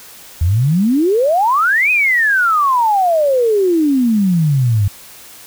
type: exponential two-way sweep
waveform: sine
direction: up then down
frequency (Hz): 77.78 to 2547 to 96.4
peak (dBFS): -10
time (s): 0.41-4.88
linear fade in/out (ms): 5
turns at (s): 1.91
effects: white hiss -38 dBFS RMS until 5.46 s